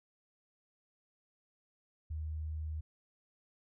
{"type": "tone", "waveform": "sine", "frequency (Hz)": 77.78, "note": "D#2", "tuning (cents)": 0, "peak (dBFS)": -36, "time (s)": [2.1, 2.81], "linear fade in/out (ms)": 10, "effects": []}